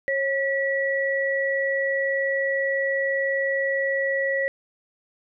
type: tone pair together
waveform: sine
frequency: 545 / 1939.1 Hz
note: C#5 / B6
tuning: -29 / -32 cents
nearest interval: octave + minor seventh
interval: 2197 cents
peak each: -24 dBFS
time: 0.08-4.48 s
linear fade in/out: 0 ms
effects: none